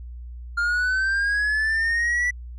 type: linear sweep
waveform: triangle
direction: up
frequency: 1396.9 to 1971 Hz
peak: -18 dBFS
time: 0.57-2.31 s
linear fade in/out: 10 ms
effects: added 60 Hz sine -34 dBFS peak until 2.58 s + resampled to 22050 Hz